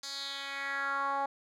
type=tone with band-pass filter sweep; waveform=10% pulse; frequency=277.2 Hz; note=C#4; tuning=in tune; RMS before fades=-35 dBFS; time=0.03-1.26 s; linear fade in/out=5 ms; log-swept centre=5400 to 820 Hz; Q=3.1; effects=none